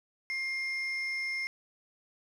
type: tone pair together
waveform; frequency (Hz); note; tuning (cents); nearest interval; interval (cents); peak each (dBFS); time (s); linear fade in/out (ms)
sine; 2118 / 5317; C7 / E8; +21 / +14; octave + major third; 1593; -30 / -40; 0.3-1.47; 0
effects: tanh soft clip ceiling -28 dBFS + 11-bit

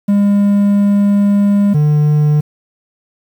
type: tone pair in turn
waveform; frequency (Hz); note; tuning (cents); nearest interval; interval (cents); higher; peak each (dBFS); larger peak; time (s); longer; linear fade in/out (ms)
triangle; 202.4 / 149.67; G#3 / D3; -44 / +33; perfect fourth; 523; first; -6; neither; 0.08-1.74 / 1.74-2.41; first; 10
effects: 7-bit

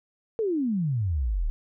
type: exponential sweep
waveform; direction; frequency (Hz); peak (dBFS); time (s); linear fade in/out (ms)
sine; down; 466.2 to 34.45; -23; 0.39-1.5; 0
effects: none

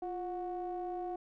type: ring-modulated tone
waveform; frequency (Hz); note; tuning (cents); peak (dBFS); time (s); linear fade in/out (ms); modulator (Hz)
triangle; 189.1; F#3; +38; -31; 0.02-1.16; 5; 539
effects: none

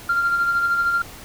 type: tone with tremolo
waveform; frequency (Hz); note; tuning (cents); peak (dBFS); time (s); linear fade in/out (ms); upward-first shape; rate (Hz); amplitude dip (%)
sine; 1389; F6; -10; -14; 0.09-1.02; 5; sine; 13; 45
effects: tanh soft clip ceiling -13 dBFS + pink hiss -40 dBFS RMS until 1.24 s

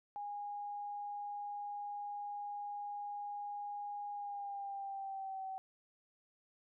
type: tone with pitch glide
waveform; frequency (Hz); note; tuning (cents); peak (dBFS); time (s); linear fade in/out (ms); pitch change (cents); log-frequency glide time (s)
sine; 820 to 765.1; G#5 to G5; -22 to -42; -40; 0.16-5.58; 0; -120; 4.13-5.45
effects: none

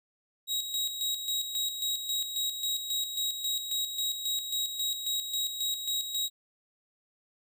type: tone with tremolo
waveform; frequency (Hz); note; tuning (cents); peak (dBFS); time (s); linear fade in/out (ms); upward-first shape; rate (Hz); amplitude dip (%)
sawtooth; 3817; A#7; +40; -25; 0.47-6.3; 50; square; 3.7; 55
effects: none

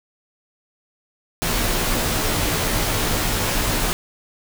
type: noise with comb filter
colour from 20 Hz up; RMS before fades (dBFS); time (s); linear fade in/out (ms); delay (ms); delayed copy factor
pink; -21; 1.42-3.93; 0; 15; -0.7
effects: none

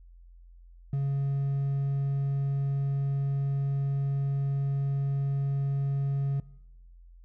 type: tone with hard clipping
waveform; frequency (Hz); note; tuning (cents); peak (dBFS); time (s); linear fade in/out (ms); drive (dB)
triangle; 138.59; C#3; 0; -26; 0.93-6.4; 2; 5
effects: noise-tail reverb RT60 0.9 s tail -21 dB re dry + added 43 Hz sine -49 dBFS peak until 7.24 s

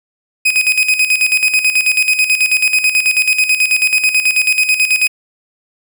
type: tone with tremolo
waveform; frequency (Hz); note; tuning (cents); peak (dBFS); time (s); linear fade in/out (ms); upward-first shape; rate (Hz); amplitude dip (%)
40% pulse; 2512; D#7; +16; -7; 0.45-5.08; 10; square; 9.2; 65
effects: none

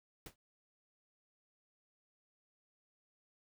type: noise with exponential decay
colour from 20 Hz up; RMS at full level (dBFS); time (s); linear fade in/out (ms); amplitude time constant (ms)
pink; -45; 0.26-0.36; 2; 21
effects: none

